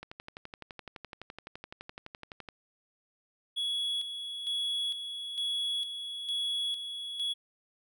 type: click train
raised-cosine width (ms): 0.3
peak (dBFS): -26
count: 30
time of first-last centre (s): 0.03-2.488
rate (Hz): 11.8
type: tone with tremolo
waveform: triangle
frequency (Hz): 3365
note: G#7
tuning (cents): +22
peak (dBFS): -28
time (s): 3.56-7.34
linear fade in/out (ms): 20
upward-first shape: square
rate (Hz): 1.1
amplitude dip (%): 55
effects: none